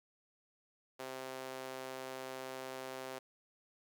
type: tone with high-pass filter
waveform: sawtooth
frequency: 130.81 Hz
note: C3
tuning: in tune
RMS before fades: -45 dBFS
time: 0.99-3.19 s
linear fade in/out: 10 ms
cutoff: 480 Hz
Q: 1.3
effects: none